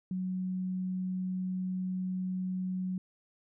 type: tone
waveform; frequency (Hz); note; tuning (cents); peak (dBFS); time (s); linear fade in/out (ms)
sine; 185; F#3; 0; -31; 0.11-2.98; 2
effects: none

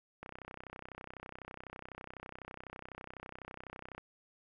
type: click train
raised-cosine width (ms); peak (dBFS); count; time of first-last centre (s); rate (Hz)
0.5; -30; 121; 0.23-3.98; 32
effects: none

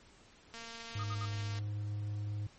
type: click train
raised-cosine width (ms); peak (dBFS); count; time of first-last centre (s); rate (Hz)
0.2; -30; 242; 0.54-1.588; 230
type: tone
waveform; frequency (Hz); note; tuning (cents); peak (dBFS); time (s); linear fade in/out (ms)
triangle; 103.83; G#2; 0; -33; 0.95-2.47; 5
type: tone bursts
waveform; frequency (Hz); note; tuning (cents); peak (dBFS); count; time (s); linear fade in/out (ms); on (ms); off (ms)
triangle; 1236; D#6; -12; -38; 3; 0.99-1.256; 5; 48; 61
effects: pink hiss -61 dBFS RMS until 2.58 s + MP3 32 kbps

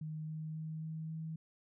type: tone with pitch steps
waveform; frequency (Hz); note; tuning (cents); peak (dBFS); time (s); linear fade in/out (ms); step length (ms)
sine; 155.6 / 156.68 / 157.77 / 158.87 / 159.97; D#3 / D#3 / D#3 / D#3 / D#3; 0 / +12 / +24 / +36 / +48; -39; 0.01-1.36; 5; 270
effects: none

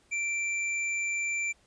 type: tone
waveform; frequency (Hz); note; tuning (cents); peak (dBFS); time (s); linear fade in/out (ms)
square; 2349; D7; 0; -29; 0.11-1.53; 20
effects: pink hiss -65 dBFS RMS until 1.66 s + resampled to 22050 Hz

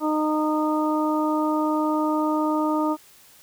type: harmonic tone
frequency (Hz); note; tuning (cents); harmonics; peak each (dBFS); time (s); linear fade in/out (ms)
307.1; D#4; -23; 1 / 2 / 3 / 4; -22 / -28 / -27 / -29; 0-2.97; 50
effects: white hiss -52 dBFS RMS until 3.42 s

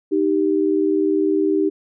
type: tone pair together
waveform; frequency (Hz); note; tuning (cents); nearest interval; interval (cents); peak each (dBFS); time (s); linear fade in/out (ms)
sine; 311.1 / 391; D#4 / G4; 0 / -4; major third; 396; -18; 0.11-1.7; 20
effects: none

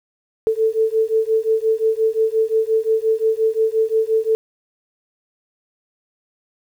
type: beating tone pair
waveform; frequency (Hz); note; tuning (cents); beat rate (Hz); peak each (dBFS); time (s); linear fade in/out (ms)
sine; 440 / 445.7; A4 / A4; 0 / +22; 5.7; -18; 0.47-4.35; 0
effects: 8-bit

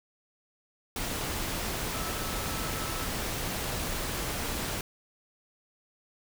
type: tone in noise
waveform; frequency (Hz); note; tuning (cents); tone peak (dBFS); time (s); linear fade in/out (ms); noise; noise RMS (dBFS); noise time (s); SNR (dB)
sine; 1308; E6; -14; -42; 1.94-3.06; 2; pink; -33; 0.96-4.81; -12
effects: none

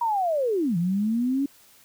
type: linear two-way sweep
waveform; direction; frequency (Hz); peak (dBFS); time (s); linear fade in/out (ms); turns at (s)
sine; down then up; 963 to 164.81 to 283.7; -21; 0.01-1.46; 5; 0.77
effects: white hiss -55 dBFS RMS until 1.84 s

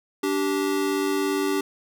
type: tone pair together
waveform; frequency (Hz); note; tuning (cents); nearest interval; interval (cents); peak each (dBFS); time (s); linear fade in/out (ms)
square; 290.7 / 388; D4 / G4; -18 / -18; perfect fourth; 500; -26 / -25; 0.23-1.61; 5
effects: none

